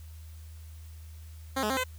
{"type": "tone with pitch steps", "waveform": "10% pulse", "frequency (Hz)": [266.8, 212.3, 265.4, 511], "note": ["C4", "G#3", "C4", "C5"], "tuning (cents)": [34, 38, 25, -41], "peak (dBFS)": -19, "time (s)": [1.56, 1.84], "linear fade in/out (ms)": 10, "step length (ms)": 70, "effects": ["added 79 Hz sine -43 dBFS peak until 1.98 s", "white hiss -59 dBFS RMS until 1.98 s"]}